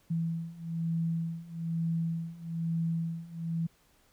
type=beating tone pair; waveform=sine; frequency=164.81 / 165.91 Hz; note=E3 / E3; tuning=0 / +11 cents; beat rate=1.1 Hz; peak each=-34 / -32 dBFS; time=0.1-3.67 s; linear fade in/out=10 ms; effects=pink hiss -66 dBFS RMS until 4.12 s